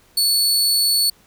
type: tone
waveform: sawtooth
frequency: 4435 Hz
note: C#8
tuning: in tune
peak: -12 dBFS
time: 0.17-1.1 s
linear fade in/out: 5 ms
effects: pink hiss -54 dBFS RMS until 1.26 s